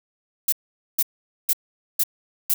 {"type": "noise bursts", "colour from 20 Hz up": "violet", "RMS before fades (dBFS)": -19, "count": 5, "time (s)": [0.48, 2.54], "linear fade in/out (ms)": 5, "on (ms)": 44, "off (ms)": 460, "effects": []}